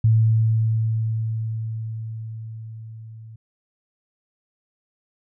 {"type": "tone with level ramp", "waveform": "sine", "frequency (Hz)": 111.4, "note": "A2", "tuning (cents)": 22, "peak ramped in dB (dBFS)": [-12, -38], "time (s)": [0.04, 3.36], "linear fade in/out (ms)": 5, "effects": []}